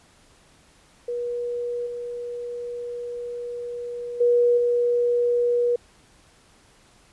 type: tone with level steps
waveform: sine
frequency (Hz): 481.7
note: B4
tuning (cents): -43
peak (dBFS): -25 / -29 / -15 / -18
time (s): 1.08-5.76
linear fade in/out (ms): 5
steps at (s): 1.86 / 4.2 / 4.57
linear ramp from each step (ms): 10
effects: pink hiss -56 dBFS RMS until 7.12 s + resampled to 24000 Hz